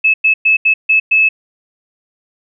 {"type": "tone bursts at uneven times", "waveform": "sine", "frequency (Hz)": 2600, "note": "E7", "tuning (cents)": -24, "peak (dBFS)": -7, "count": 6, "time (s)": [[0.04, 0.14], [0.24, 0.34], [0.45, 0.57], [0.65, 0.74], [0.89, 1], [1.11, 1.29]], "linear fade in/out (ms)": 10, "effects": []}